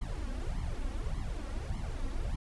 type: noise with flanger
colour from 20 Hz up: brown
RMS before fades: -35 dBFS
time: 0.01-2.36 s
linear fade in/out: 10 ms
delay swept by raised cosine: 0.94 to 3.74 ms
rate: 1.7 Hz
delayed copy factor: +0.95
effects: resampled to 24000 Hz